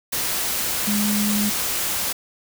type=tone in noise; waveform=sine; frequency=207.7 Hz; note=G#3; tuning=in tune; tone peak=-20 dBFS; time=0.87-1.5 s; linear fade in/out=10 ms; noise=white; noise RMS=-24 dBFS; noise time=0.12-2.13 s; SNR=+1 dB; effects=none